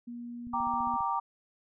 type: tone with pitch glide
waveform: sine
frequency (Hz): 238.8 to 240.9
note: A#3 to B3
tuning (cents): +42 to -43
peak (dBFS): -38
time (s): 0.07-0.97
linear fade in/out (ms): 10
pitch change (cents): +15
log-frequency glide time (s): 0.28-0.82
type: click train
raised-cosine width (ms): 5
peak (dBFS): -37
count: 9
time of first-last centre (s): 0.47-1.007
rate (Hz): 14.9
type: chord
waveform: sine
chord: G minor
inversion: none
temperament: equal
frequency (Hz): 784 / 932.3 / 1174.7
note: G5 / Bb5 / D6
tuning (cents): 0 / 0 / 0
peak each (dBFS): -34 / -31 / -32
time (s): 0.53-1.2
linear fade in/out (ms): 10
effects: none